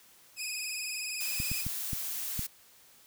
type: tone with vibrato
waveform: 15% pulse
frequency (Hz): 2505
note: D#7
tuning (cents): +11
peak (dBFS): -27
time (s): 0.36-1.65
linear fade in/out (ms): 50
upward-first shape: triangle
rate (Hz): 20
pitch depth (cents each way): 81
type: noise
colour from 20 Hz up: blue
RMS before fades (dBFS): -36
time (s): 1.2-2.47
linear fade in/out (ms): 10
type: clicks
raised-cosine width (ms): 5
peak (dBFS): -23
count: 5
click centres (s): 1.401 / 1.516 / 1.666 / 1.932 / 2.393
effects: white hiss -59 dBFS RMS until 3.06 s